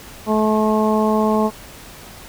harmonic tone, 215.8 Hz, A3, 33 cents flat, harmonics 1 / 2 / 3 / 4 / 5, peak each -17 / -20 / -22 / -23 / -24 dBFS, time 0.26-1.51 s, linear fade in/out 50 ms, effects pink hiss -39 dBFS RMS until 2.28 s

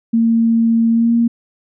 sine tone with pitch glide, 228.7 to 233.4 Hz, A#3 to A#3, -33 to +2 cents, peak -10 dBFS, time 0.13-1.28 s, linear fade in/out 10 ms, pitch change +35 cents, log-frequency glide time 0.91-1.13 s, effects none

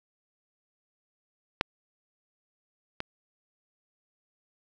clicks, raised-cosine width 0.3 ms, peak -7 / -16 dBFS, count 2, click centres 1.611 / 3.004 s, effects none

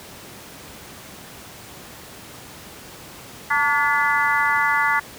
harmonic tone with a mistuned harmonic, 287.2 Hz, D4, 39 cents flat, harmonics 3 / 4 / 5 / 6 / 7, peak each -23 / -23 / -23 / -23 / -23 dBFS, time 3.5-5 s, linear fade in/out 10 ms, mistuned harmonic 3, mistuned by +60 cents, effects pink hiss -40 dBFS RMS until 5.18 s + high-pass 80 Hz 12 dB/octave

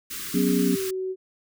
white band-stop noise, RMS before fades -34 dBFS, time 0.1-0.91 s, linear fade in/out 10 ms, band 430 to 1100 Hz, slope 96 dB/octave
sine tone with pitch glide, 409.3 to 375.3 Hz, G#4 to F#4, -25 to +25 cents, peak -26 dBFS, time 0.33-1.16 s, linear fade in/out 50 ms, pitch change -150 cents, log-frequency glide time 0.61-0.89 s
sine chord, F# suspended fourth, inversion none, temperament equal, 185 / 246.9 / 277.2 Hz, F#3 / B3 / C#4, 0 / 0 / 0 cents, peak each -24 dBFS, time 0.34-0.76 s, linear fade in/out 5 ms
effects none

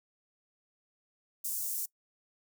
white high-pass noise, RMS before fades -35 dBFS, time 1.44-1.86 s, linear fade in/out 10 ms, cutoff 6700 Hz, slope 24 dB/octave, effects noise-tail reverb RT60 0.1 s tail -22 dB re dry

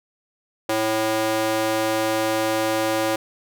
square tone with high-pass filter, 110 Hz, A2, in tune, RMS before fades -22 dBFS, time 0.69-3.16 s, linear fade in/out 5 ms, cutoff 450 Hz, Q 1.6, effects none

